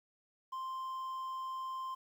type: tone with quantisation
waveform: triangle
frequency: 1046.5 Hz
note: C6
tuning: in tune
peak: -36 dBFS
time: 0.52-1.95 s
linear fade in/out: 10 ms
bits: 11
effects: none